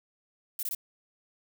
violet noise bursts, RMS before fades -33 dBFS, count 3, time 0.59-0.749 s, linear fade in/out 2 ms, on 39 ms, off 21 ms, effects none

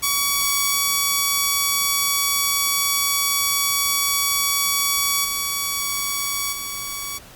5% pulse tone with level steps, 1131 Hz, C#6, 34 cents sharp, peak -6 / -10 / -15 dBFS, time 0.02-7.19 s, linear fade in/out 20 ms, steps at 5.24 / 6.52 s, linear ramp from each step 10 ms, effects pink hiss -44 dBFS RMS until 7.35 s + Opus 48 kbps

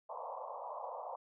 white band-pass noise, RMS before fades -44 dBFS, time 0.09-1.16 s, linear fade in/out 10 ms, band 490 to 1100 Hz, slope 96 dB/octave, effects none

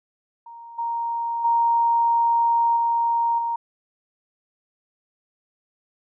sine tone with level steps, 932.3 Hz, A#5, in tune, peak -38 / -23 / -16 / -18 / -22 dBFS, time 0.46-3.56 s, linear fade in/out 5 ms, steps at 0.78 / 1.44 / 2.76 / 3.38 s, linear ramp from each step 10 ms, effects none

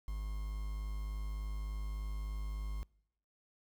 triangle tone with quantisation, 51.7 Hz, G#1, 7 cents flat, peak -34 dBFS, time 0.08-2.83 s, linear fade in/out 0 ms, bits 9, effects noise-tail reverb RT60 0.8 s tail -26 dB re dry

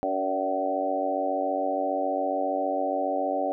harmonic tone with a mistuned harmonic, 94.8 Hz, F#2, 43 cents sharp, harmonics 3 / 4 / 5 / 6 / 7 / 8, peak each -32 / -37 / -35 / -29 / -32 / -29 dBFS, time 0.03-3.52 s, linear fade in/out 0 ms, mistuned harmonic 6, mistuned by +24 cents, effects none

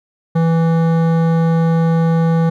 triangle tone with hard clipping, 164.81 Hz, E3, in tune, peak -13 dBFS, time 0.35-2.5 s, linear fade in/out 10 ms, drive 18 dB, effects none

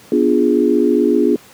sine chord, B diminished seventh, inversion none, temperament equal, 246.9 / 293.7 / 349.2 / 415.3 Hz, B3 / D4 / F4 / Ab4, 0 / 0 / 0 / 0 cents, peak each -16 dBFS, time 0.12-1.36 s, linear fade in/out 2 ms, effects pink hiss -43 dBFS RMS until 1.53 s + high-pass 150 Hz 12 dB/octave

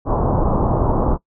pink low-pass noise, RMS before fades -17 dBFS, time 0.05-1.18 s, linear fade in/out 50 ms, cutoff 1100 Hz, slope 48 dB/octave, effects noise-tail reverb RT60 0.1 s tail -21 dB re dry

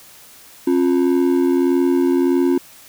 triangle ring-modulated tone, 311.1 Hz, D#4, in tune, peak -8 dBFS, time 0.67-2.58 s, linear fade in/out 5 ms, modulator 40.8 Hz, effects white hiss -44 dBFS RMS until 2.88 s

